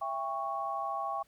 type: chord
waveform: sine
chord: C# diminished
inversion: first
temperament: just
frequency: 665.2 / 798.3 / 1108.7 Hz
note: E5 / G5 / C#6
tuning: +16 / +31 / 0 cents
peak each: -39 / -36 / -35 dBFS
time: 0.01-1.23 s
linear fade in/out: 10 ms
effects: pink hiss -68 dBFS RMS until 1.27 s